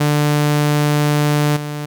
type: tone with level steps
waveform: sawtooth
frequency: 148 Hz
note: D3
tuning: 14 cents sharp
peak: -9 / -19 dBFS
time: 0-1.86 s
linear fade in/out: 10 ms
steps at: 1.56 s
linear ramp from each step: 10 ms
effects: none